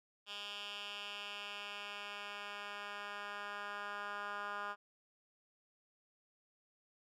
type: tone with band-pass filter sweep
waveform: 10% pulse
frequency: 204.3 Hz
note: G#3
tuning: 28 cents flat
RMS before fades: -45 dBFS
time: 0.26-4.76 s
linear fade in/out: 50 ms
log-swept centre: 3200 to 1400 Hz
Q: 2.5
effects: none